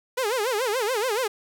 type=tone with vibrato; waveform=sawtooth; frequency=463.8 Hz; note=A#4; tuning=9 cents flat; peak=-19 dBFS; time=0.17-1.28 s; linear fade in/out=10 ms; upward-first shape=sine; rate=7 Hz; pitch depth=230 cents each way; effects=none